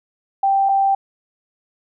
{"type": "tone pair in turn", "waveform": "sine", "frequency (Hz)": [784, 784], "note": ["G5", "G5"], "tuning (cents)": [0, 0], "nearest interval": "unison", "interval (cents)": 0, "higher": "neither", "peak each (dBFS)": -13, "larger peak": "neither", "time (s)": [[0.43, 0.69], [0.69, 0.95]], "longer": "neither", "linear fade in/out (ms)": 5, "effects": []}